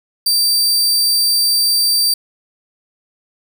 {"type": "tone", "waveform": "sawtooth", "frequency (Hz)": 4667, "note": "D8", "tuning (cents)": -12, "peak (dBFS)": -9, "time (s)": [0.26, 2.14], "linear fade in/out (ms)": 5, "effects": []}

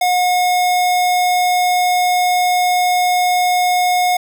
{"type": "tone", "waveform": "square", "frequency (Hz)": 723, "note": "F#5", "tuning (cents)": -40, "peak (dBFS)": -13, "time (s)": [0.01, 4.17], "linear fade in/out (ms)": 5, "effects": []}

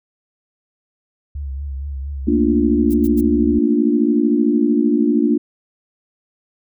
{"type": "tone with vibrato", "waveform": "sine", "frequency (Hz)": 69.3, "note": "C#2", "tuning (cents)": 0, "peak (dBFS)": -23, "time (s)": [1.35, 3.59], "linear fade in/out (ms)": 5, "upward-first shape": "triangle", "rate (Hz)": 4.3, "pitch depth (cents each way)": 82}
{"type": "chord", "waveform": "sine", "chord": "Bb major seventh", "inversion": "third", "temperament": "equal", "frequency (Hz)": [220, 233.1, 293.7, 349.2], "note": ["A3", "Bb3", "D4", "F4"], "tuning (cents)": [0, 0, 0, 0], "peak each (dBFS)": [-22, -17, -16, -20], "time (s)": [2.27, 5.38], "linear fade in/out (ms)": 10}
{"type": "noise bursts", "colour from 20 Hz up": "violet", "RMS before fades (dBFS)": -35, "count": 3, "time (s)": [2.9, 3.211], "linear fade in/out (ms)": 10, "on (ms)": 43, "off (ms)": 91}
{"effects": []}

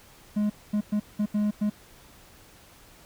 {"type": "tone bursts at uneven times", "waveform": "triangle", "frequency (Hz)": 208.8, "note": "G#3", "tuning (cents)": 10, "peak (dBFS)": -20, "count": 6, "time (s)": [[0.36, 0.5], [0.73, 0.81], [0.92, 1], [1.19, 1.26], [1.34, 1.51], [1.61, 1.7]], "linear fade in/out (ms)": 10, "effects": ["pink hiss -53 dBFS RMS until 3.05 s"]}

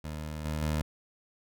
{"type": "tone with level steps", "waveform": "20% pulse", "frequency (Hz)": 76.8, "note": "D#2", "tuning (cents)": -22, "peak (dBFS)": [-31, -26, -23], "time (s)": [0.04, 0.82], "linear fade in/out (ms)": 5, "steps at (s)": [0.45, 0.62], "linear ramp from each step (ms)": 2, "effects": []}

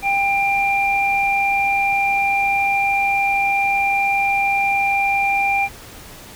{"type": "tone pair together", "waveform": "sine", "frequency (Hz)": [795.1, 2381], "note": ["G5", "D7"], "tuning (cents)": [24, 23], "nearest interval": "octave + perfect fifth", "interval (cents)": 1899, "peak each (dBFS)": -18, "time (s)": [0.02, 5.69], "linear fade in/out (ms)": 50, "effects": ["pink hiss -39 dBFS RMS until 6.35 s"]}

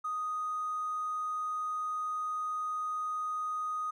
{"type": "tone with hard clipping", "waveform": "triangle", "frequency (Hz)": 1244.5, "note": "D#6", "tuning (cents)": 0, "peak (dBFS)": -32, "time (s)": [0.04, 3.91], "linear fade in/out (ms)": 10, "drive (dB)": 3, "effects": []}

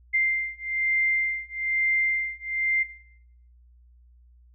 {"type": "beating tone pair", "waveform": "sine", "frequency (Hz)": [2093, 2094.1], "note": ["C7", "C7"], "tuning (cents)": [0, 1], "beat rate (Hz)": 1.1, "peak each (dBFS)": -25, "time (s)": [0.13, 2.84], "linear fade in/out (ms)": 20, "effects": ["noise-tail reverb RT60 0.7 s tail -17 dB re dry", "added 60 Hz sine -52 dBFS peak until 4.54 s"]}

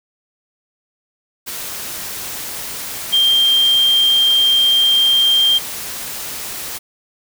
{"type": "tone in noise", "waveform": "sine", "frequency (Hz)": 3182, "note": "G7", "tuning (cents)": 25, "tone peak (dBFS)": -10, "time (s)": [3.12, 5.59], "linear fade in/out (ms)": 20, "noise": "white", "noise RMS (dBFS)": -27, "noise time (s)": [1.46, 6.79], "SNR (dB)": 14, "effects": []}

